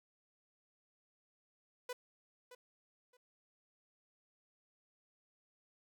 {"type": "tone with echo", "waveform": "sawtooth", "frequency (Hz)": 496.5, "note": "B4", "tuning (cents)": 9, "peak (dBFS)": -36, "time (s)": [1.89, 1.93], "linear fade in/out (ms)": 5, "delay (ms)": 620, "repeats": 2, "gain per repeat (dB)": -13, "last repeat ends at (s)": 3.17, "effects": []}